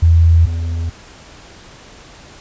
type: tone pair in turn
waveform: sine / triangle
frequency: 83 / 83.29 Hz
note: E2 / E2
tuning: +12 / +18 cents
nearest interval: unison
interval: 6 cents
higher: second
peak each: -6 / -15 dBFS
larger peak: first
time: 0.02-0.46 / 0.46-0.9 s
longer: neither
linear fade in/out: 10 ms
effects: pink hiss -40 dBFS RMS until 2.4 s + resampled to 16000 Hz